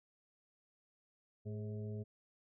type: harmonic tone with a mistuned harmonic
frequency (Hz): 107.4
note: A2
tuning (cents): -41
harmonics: 1 / 2 / 4 / 5 / 6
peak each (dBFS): -41 / -47 / -49 / -60 / -59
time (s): 1.45-2.04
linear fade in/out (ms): 20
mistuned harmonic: 4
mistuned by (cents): -60
effects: none